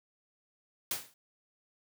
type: noise with exponential decay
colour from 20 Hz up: white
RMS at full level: -30 dBFS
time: 0.91-1.14 s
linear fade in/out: 2 ms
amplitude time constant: 50 ms
effects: high-pass 80 Hz 12 dB/octave